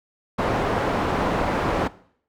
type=low-pass noise; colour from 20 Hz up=white; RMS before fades=-23 dBFS; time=0.38-1.88 s; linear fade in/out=10 ms; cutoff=900 Hz; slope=12 dB/octave; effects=noise-tail reverb RT60 0.6 s tail -19 dB re dry